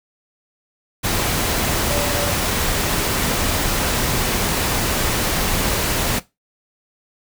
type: tone in noise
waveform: sine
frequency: 579 Hz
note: D5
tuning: 25 cents flat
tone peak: -25 dBFS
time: 1.89-2.34 s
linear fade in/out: 20 ms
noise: pink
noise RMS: -20 dBFS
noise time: 1.03-6.2 s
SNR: -8 dB
effects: noise-tail reverb RT60 0.2 s tail -17 dB re dry